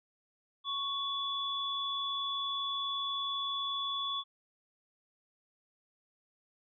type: tone pair together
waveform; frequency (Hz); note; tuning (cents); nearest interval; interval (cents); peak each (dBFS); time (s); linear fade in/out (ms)
sine; 1108.7 / 3436; C#6 / A7; 0 / -42; octave + minor sixth; 1958; -37 / -34; 0.64-4.24; 50
effects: none